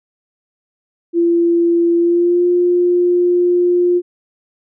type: tone with pitch glide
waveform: sine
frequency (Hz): 340.8 to 353.6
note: F4 to F4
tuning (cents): -42 to +22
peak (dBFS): -10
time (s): 1.13-4.02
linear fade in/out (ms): 50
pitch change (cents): +64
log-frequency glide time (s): 1.97-2.46
effects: none